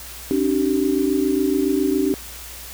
sine tone cluster, 273.8 / 301 / 384.1 Hz, C#4 / D4 / G4, -21 / +43 / -35 cents, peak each -21 dBFS, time 0.31-2.14 s, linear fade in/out 0 ms, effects added 60 Hz sine -41 dBFS peak until 2.73 s + white hiss -37 dBFS RMS until 2.73 s

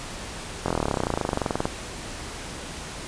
slowing click train, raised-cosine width 1 ms, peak -9 dBFS, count 30, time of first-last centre 0.66-1.655 s, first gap 22 ms, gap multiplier 1.03, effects pink hiss -36 dBFS RMS until 3.07 s + resampled to 22050 Hz

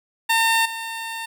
15% pulse tone with level steps, 907 Hz, A#5, 48 cents flat, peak -10 / -22 dBFS, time 0.29-1.26 s, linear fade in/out 10 ms, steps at 0.65 s, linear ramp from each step 10 ms, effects none

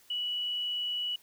sine tone with frequency modulation, 2943 Hz, F#7, 10 cents flat, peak -30 dBFS, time 0.1-1.16 s, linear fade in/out 5 ms, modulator 21.4 Hz, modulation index 0.35, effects white hiss -61 dBFS RMS until 1.22 s

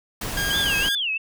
pink noise, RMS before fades -29 dBFS, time 0.21-0.89 s, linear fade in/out 5 ms
sawtooth tone, 1619 Hz, G#6, 45 cents flat, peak -20 dBFS, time 0.37-0.95 s, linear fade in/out 2 ms
sine tone with vibrato, 3002 Hz, F#7, 24 cents sharp, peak -22 dBFS, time 0.5-1.18 s, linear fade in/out 10 ms, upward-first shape sine, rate 2.8 Hz, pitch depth 280 cents each way
effects none

